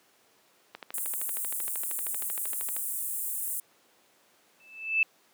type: click train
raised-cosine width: 0.3 ms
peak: -23 dBFS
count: 27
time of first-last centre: 0.75-2.766 s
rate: 12.9 Hz
type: high-pass noise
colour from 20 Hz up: pink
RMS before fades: -33 dBFS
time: 0.94-3.6 s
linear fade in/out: 2 ms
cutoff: 8300 Hz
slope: 48 dB/octave
type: tone with exponential growth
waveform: sine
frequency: 2633 Hz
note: E7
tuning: 3 cents flat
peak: -18 dBFS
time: 4.6-5.03 s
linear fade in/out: 2 ms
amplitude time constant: 92 ms
effects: pink hiss -63 dBFS RMS until 5.33 s + high-pass 300 Hz 12 dB/octave

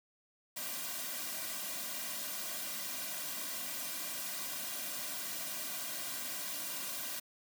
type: noise with comb filter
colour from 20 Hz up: white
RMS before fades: -40 dBFS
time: 0.56-7.2 s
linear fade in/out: 10 ms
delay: 2.3 ms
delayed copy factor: -0.9
effects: high-pass 200 Hz 12 dB/octave

